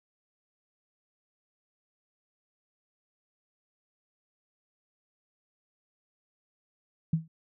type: tone with exponential decay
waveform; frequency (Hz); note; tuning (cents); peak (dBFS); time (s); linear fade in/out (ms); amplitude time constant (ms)
sine; 161.4; E3; -36; -19; 7.13-7.28; 5; 32
effects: none